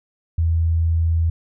sine tone, 82.41 Hz, E2, in tune, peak -15 dBFS, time 0.38-1.3 s, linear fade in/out 5 ms, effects none

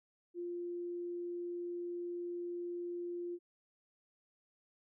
sine tone, 349.2 Hz, F4, in tune, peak -38 dBFS, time 0.34-3.39 s, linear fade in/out 50 ms, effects none

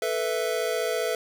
square chord, A suspended second, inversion none, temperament just, 440 / 495 / 660 Hz, A4 / B4 / E5, 0 / +4 / +2 cents, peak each -30 dBFS, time 0.02-1.15 s, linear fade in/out 2 ms, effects none

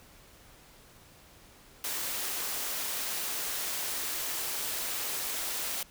white high-pass noise, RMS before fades -34 dBFS, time 1.84-5.83 s, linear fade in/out 2 ms, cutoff 290 Hz, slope 12 dB/octave, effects pink hiss -56 dBFS RMS until 5.9 s

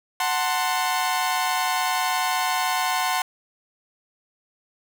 sawtooth chord, F# diminished, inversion none, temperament equal with one note detuned, 740 / 890.2 / 1046.5 Hz, F#5 / A5 / C6, 0 / +20 / 0 cents, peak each -21 / -24 / -22 dBFS, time 0.2-3.22 s, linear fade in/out 2 ms, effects none

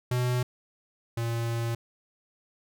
square tone pair in turn, 124.3 / 116.24 Hz, B2 / A#2, +12 / -4 cents, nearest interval minor second, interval 116 cents, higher first, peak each -25 / -28 dBFS, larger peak first, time 0.11-0.43 / 1.17-1.75 s, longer second, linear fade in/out 5 ms, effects none

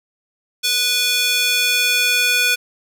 square tone with high-pass filter sweep, 490.9 Hz, B4, 10 cents flat, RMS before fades -17 dBFS, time 0.63-2.56 s, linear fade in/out 20 ms, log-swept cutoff 3400 to 2100 Hz, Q 1.8, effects none

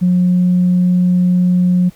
sine tone, 179.8 Hz, F#3, 49 cents flat, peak -8 dBFS, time 0.01-1.9 s, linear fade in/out 20 ms, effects tanh soft clip ceiling -5 dBFS + pink hiss -48 dBFS RMS until 1.95 s

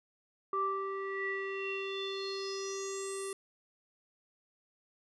square tone with low-pass filter sweep, 390 Hz, G4, 9 cents flat, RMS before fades -37 dBFS, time 0.53-3.33 s, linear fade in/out 2 ms, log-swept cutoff 1100 to 9700 Hz, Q 7.6, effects none

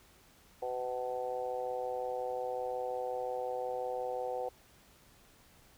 harmonic tone, 125.6 Hz, B2, 30 cents sharp, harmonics 3 / 4 / 5 / 6 / 7, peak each -46 / -36 / -46 / -39 / -47 dBFS, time 0.62-4.49 s, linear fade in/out 5 ms, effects pink hiss -62 dBFS RMS until 5.77 s

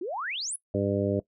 sine exponential sweep, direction up, 322.9 to 11000 Hz, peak -30 dBFS, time 0.01-0.56 s, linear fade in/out 5 ms
harmonic tone, 100 Hz, G2, 35 cents sharp, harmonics 1 / 2 / 3 / 4 / 5 / 6, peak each -31 / -31 / -31 / -31 / -31 / -31 dBFS, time 0.74-1.2 s, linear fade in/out 5 ms
effects noise-tail reverb RT60 0.1 s tail -19 dB re dry

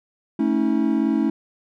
triangle chord, A major, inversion none, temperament equal with one note detuned, 220 / 277.2 / 321.4 Hz, A3 / C#4 / E4, 0 / 0 / -44 cents, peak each -20 / -20 / -20 dBFS, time 0.39-1.3 s, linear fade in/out 5 ms, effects none

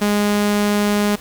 sawtooth tone, 206.5 Hz, G#3, 10 cents flat, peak -11 dBFS, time 0.01-1.16 s, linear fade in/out 10 ms, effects pink hiss -39 dBFS RMS until 1.2 s

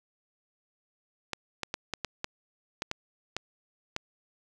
clicks, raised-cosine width 0.2 ms, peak -14 dBFS, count 10, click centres 1.333 / 1.633 / 1.741 / 1.937 / 2.047 / 2.244 / 2.821 / 2.914 / 3.366 / 3.964 s, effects none

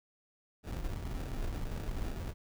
brown noise with sample-and-hold, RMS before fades -37 dBFS, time 0.63-2.34 s, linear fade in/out 50 ms, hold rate 1050 Hz, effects none

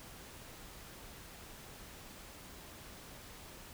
silence, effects pink hiss -52 dBFS RMS until 3.73 s

